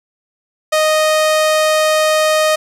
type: tone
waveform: sawtooth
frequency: 621 Hz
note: D#5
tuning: 3 cents flat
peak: -7 dBFS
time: 0.72-2.56 s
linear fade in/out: 10 ms
effects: low-pass 12000 Hz 12 dB/octave + 8-bit